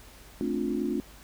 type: chord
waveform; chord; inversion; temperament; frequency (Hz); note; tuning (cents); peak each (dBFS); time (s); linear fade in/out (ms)
sine; D minor seventh; second; just; 220.2 / 264.3 / 293.7 / 352.4; A3 / C4 / D4 / F4; +2 / +18 / 0 / +16; -32; 0.41-1; 0
type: clicks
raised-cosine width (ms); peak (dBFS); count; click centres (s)
0.2; -37; 3; 0.735 / 0.799 / 0.857
effects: added 50 Hz sine -52 dBFS peak until 1.23 s + pink hiss -52 dBFS RMS until 1.23 s